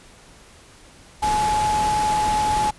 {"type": "tone in noise", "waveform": "sine", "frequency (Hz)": 849, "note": "G#5", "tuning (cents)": 38, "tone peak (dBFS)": -18, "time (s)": [1.22, 2.71], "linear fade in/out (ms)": 10, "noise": "pink", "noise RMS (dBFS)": -28, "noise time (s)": [1.22, 2.71], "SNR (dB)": 7, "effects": ["pink hiss -48 dBFS RMS until 2.78 s", "resampled to 24000 Hz"]}